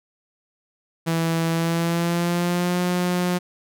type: tone with pitch glide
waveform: sawtooth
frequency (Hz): 164.81 to 178.69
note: E3 to F3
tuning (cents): 0 to +40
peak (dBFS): -16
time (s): 1.06-3.39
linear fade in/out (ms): 20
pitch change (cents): +140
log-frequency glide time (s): 1.51-2.8
effects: none